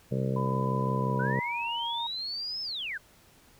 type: harmonic tone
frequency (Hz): 65.7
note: C2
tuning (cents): +8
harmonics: 2 / 3 / 4 / 5 / 6 / 7 / 8 / 9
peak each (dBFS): -29 / -32 / -41 / -44 / -39 / -36 / -39 / -41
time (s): 0.11-1.4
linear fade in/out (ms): 10
type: tone with pitch glide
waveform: sine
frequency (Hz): 1002 to 934.9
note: B5 to A#5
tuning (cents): +25 to +5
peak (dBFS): -32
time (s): 0.36-2.07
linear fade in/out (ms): 5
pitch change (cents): -120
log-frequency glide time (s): 0.97-1.65
type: linear two-way sweep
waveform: sine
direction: up then down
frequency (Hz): 1436 to 5274 to 1436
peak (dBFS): -32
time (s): 1.19-2.98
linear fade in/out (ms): 10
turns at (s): 2.62
effects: pink hiss -59 dBFS RMS until 3.59 s